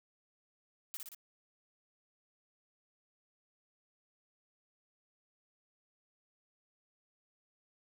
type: noise with echo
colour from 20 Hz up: blue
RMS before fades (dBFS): -42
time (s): 0.94-0.97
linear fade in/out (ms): 0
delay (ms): 59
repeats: 3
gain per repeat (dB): -3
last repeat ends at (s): 1.147
effects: none